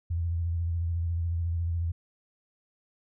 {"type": "tone with vibrato", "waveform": "sine", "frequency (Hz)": 84.5, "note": "E2", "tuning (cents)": 43, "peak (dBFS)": -26, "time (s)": [0.1, 1.92], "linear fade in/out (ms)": 10, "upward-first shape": "square", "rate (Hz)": 14, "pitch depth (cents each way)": 35, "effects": []}